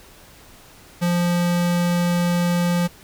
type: tone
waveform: square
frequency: 174.61 Hz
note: F3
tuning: in tune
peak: -18 dBFS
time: 1.01-2.88 s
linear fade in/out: 20 ms
effects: pink hiss -47 dBFS RMS until 3.03 s